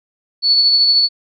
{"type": "tone with tremolo", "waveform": "sine", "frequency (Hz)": 4435, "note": "C#8", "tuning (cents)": 0, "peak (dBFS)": -8, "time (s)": [0.42, 1.09], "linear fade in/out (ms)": 50, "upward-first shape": "sine", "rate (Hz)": 13, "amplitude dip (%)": 30, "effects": []}